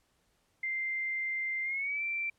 sine tone with pitch glide, 2090 to 2346 Hz, C7 to D7, -2 to -2 cents, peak -31 dBFS, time 0.63-2.3 s, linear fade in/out 5 ms, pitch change +200 cents, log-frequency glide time 1.63-2.03 s, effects pink hiss -73 dBFS RMS until 2.38 s + low-pass 12000 Hz 12 dB/octave

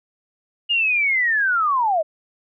sine linear sweep, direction down, 2870 to 596 Hz, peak -16 dBFS, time 0.69-2.03 s, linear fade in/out 20 ms, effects none

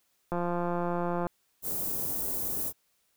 click train, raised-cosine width 1 ms, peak -18 dBFS, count 166, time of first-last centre 0.32-1.268 s, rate 174 Hz
white band-stop noise, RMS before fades -32 dBFS, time 1.62-2.73 s, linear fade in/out 50 ms, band 520 to 13000 Hz, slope 12 dB/octave
effects white hiss -72 dBFS RMS until 3.16 s

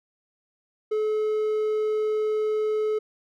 triangle tone, 429.6 Hz, A4, 41 cents flat, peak -20 dBFS, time 0.91-2.99 s, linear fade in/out 10 ms, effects none

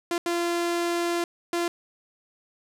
sawtooth tone bursts at uneven times, 343.9 Hz, F4, 27 cents flat, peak -20 dBFS, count 3, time 0.11-0.18 / 0.26-1.24 / 1.53-1.68 s, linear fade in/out 2 ms, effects low-pass 12000 Hz 12 dB/octave + 10-bit

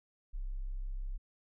sine tone, 32.94 Hz, C1, 12 cents sharp, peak -35 dBFS, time 0.33-1.18 s, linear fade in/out 20 ms, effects none

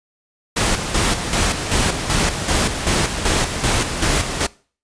pink noise with tremolo, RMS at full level -17 dBFS, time 0.56-4.47 s, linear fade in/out 10 ms, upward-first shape square, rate 2.6 Hz, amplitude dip 55%, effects noise-tail reverb RT60 0.4 s tail -22 dB re dry + resampled to 22050 Hz

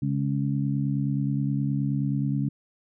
harmonic tone, 69.5 Hz, C#2, 5 cents sharp, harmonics 2 / 3 / 4, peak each -25 / -29 / -30 dBFS, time 0.02-2.49 s, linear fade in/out 5 ms, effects none

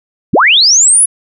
sine linear sweep, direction up, 72 to 10548 Hz, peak -4 dBFS, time 0.33-1.06 s, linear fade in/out 10 ms, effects none

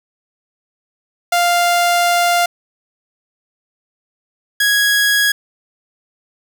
sawtooth tone pair in turn, 698 / 1660.1 Hz, F5 / G#6, -1 / -1 cents, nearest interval octave + minor third, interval 1500 cents, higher second, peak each -8 dBFS, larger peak neither, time 1.32-2.46 / 4.6-5.32 s, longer first, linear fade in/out 5 ms, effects none

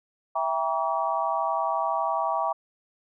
sine chord, E diminished seventh, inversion none, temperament just, 659.3 / 791.1 / 949.3 / 1139.2 Hz, E5 / G5 / Bb5 / Db6, 0 / +16 / +31 / +47 cents, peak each -29 dBFS, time 0.35-2.53 s, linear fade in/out 10 ms, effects none

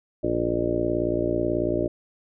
harmonic tone with a mistuned harmonic, 58.27 Hz, A#1, in tune, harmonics 1 / 2 / 3 / 4 / 5 / 6 / 7 / 8 / 9 / 10, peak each -35 / -33 / -38 / -36 / -29 / -26 / -32 / -34 / -36 / -28 dBFS, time 0.23-1.88 s, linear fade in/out 10 ms, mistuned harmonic 10, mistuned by +54 cents, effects none

